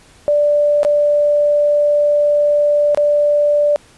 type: tone with dropouts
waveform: sine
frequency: 587.3 Hz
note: D5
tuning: in tune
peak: -10 dBFS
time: 0.28-3.76 s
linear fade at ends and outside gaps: 0 ms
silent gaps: 0.832-0.849 / 2.947-2.974 s
effects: pink hiss -47 dBFS RMS until 3.97 s + resampled to 24000 Hz